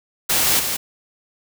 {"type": "noise with echo", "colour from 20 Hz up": "white", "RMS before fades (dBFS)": -18, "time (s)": [0.29, 0.6], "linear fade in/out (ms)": 10, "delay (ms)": 170, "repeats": 1, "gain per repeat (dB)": -5, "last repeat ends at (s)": 0.77, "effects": []}